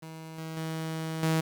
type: tone with level steps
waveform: sawtooth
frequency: 160.4 Hz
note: E3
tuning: 47 cents flat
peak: -37 / -32 / -28 / -20 dBFS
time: 0.02-1.41 s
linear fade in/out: 10 ms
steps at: 0.38 / 0.57 / 1.23 s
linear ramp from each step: 2 ms
effects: 9-bit